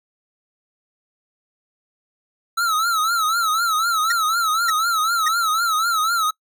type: tone with vibrato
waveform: square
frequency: 1322 Hz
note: E6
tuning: 5 cents sharp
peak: -18 dBFS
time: 2.57-6.31 s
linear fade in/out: 10 ms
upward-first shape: triangle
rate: 4 Hz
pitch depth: 130 cents each way
type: tone bursts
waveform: 45% pulse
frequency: 1864.7 Hz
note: A#6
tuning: in tune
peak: -19 dBFS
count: 3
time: 4.1-5.283 s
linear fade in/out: 5 ms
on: 21 ms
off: 560 ms
effects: noise-tail reverb RT60 0.1 s tail -25 dB re dry